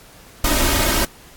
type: noise with comb filter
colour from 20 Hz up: pink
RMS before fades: -17 dBFS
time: 0.44-1.05 s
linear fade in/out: 5 ms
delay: 3.2 ms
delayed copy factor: +0.8
effects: pink hiss -45 dBFS RMS until 1.36 s + AAC 64 kbps